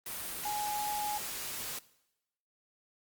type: tone in noise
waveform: sine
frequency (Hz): 835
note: G#5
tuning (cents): +9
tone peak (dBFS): -33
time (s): 0.45-1.18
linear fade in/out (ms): 5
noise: white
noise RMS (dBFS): -39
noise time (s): 0.06-1.79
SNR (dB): +3
effects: noise-tail reverb RT60 0.9 s tail -20 dB re dry + Opus 32 kbps